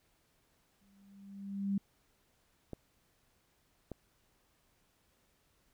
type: tone with exponential growth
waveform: sine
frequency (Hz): 198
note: G3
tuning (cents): +18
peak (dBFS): -28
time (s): 0.81-1.78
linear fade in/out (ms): 5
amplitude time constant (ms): 210
type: clicks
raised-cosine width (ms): 2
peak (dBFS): -28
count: 2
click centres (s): 2.733 / 3.917
effects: pink hiss -73 dBFS RMS until 5.73 s